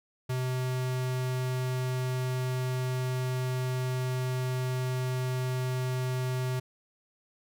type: tone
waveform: square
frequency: 127.9 Hz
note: C3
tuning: 39 cents flat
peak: -29 dBFS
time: 0.29-6.6 s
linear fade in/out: 10 ms
effects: none